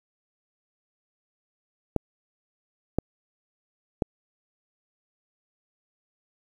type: clicks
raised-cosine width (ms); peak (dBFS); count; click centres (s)
2; -9; 3; 1.963 / 2.986 / 4.022
effects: 8-bit